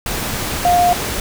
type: tone in noise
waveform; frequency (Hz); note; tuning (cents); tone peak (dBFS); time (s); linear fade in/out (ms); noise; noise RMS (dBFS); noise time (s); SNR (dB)
sine; 708; F5; +23; -10; 0.65-0.93; 2; pink; -22; 0.06-1.2; +9
effects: none